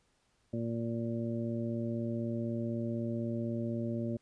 harmonic tone, 116 Hz, A#2, 8 cents flat, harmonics 1 / 2 / 3 / 4 / 5, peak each -37 / -35 / -40 / -49 / -42 dBFS, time 0.53-4.17 s, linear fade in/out 5 ms, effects pink hiss -73 dBFS RMS until 4.21 s + resampled to 22050 Hz

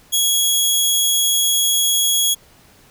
15% pulse tone, 3329 Hz, G#7, 3 cents sharp, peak -7 dBFS, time 0.12-2.35 s, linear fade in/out 20 ms, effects pink hiss -50 dBFS RMS until 2.9 s

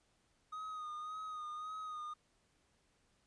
triangle tone with vibrato, 1244.5 Hz, D#6, in tune, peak -40 dBFS, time 0.52-2.14 s, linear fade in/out 10 ms, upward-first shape sine, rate 1.8 Hz, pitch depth 38 cents each way, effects pink hiss -75 dBFS RMS until 3.26 s + resampled to 22050 Hz

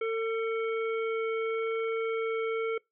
harmonic tone with a mistuned harmonic, 449.9 Hz, A4, 39 cents sharp, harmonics 1 / 3 / 5 / 7, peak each -28 / -38 / -39 / -51 dBFS, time 0.01-2.78 s, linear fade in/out 5 ms, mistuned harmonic 5, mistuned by -18 cents, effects noise-tail reverb RT60 0.2 s tail -25 dB re dry

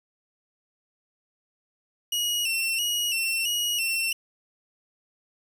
sawtooth tone with vibrato, 2799 Hz, F7, 3 cents sharp, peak -21 dBFS, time 2.12-4.13 s, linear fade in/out 5 ms, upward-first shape square, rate 1.5 Hz, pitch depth 60 cents each way, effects 10-bit

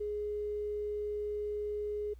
triangle tone with tanh clipping, 417.2 Hz, G#4, 8 cents sharp, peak -33 dBFS, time 0-2.14 s, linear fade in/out 10 ms, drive 3 dB, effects added 60 Hz sine -49 dBFS peak until 2.19 s + pink hiss -72 dBFS RMS until 2.19 s

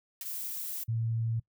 blue noise with exponential decay, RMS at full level -36 dBFS, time 0.21-0.37 s, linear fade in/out 2 ms, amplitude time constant 34 ms
violet noise, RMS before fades -37 dBFS, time 0.25-0.84 s, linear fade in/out 10 ms
sine tone, 114 Hz, A#2, 38 cents flat, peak -28 dBFS, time 0.88-1.4 s, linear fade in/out 10 ms
effects noise-tail reverb RT60 0.1 s tail -22 dB re dry

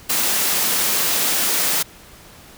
white high-pass noise, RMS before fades -19 dBFS, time 0.09-1.83 s, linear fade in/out 10 ms, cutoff 150 Hz, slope 48 dB/octave, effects pink hiss -44 dBFS RMS until 2.57 s

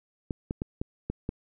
clicks, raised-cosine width 3 ms, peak -17 dBFS, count 6, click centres 0.308 / 0.509 / 0.619 / 0.815 / 1.1 / 1.291 s, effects none

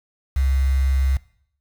sine tone with quantisation, 67 Hz, C2, 42 cents sharp, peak -16 dBFS, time 0.36-1.17 s, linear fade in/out 5 ms, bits 6, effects noise-tail reverb RT60 0.7 s tail -21 dB re dry

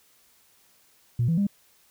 sine tone with pitch steps, 119.4 / 165.8 / 201 Hz, A#2 / E3 / G3, +42 / +10 / +44 cents, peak -19 dBFS, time 1.19-1.469 s, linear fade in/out 5 ms, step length 93 ms, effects tanh soft clip ceiling -16 dBFS + white hiss -61 dBFS RMS until 1.9 s

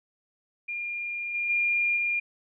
sine tone with level steps, 2408 Hz, D7, 43 cents sharp, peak -30 / -26 / -22 / -24 dBFS, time 0.68-2.2 s, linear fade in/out 10 ms, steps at 1.34 / 1.49 / 1.96 s, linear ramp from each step 10 ms, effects none

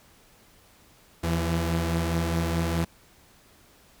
sawtooth tone pair together, 81.71 / 168.2 Hz, E2 / E3, -15 / +35 cents, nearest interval octave, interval 1250 cents, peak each -23 dBFS, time 1.23-2.85 s, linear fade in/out 10 ms, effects pink hiss -57 dBFS RMS until 4 s

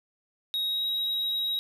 triangle tone with pitch glide, 3785 to 3822 Hz, A#7 to A#7, +26 to +43 cents, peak -25 dBFS, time 0.54-1.59 s, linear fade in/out 0 ms, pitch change +17 cents, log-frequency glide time 0.65-0.87 s, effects none

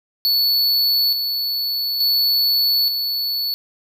square tone with tremolo, 4435 Hz, C#8, in tune, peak -15 dBFS, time 0.25-3.54 s, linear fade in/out 0 ms, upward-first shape square, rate 0.57 Hz, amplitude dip 45%, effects none

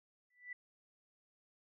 sine tone with exponential growth, 1975.5 Hz, B6, in tune, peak -40 dBFS, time 0.3-0.53 s, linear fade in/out 5 ms, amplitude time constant 49 ms, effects none

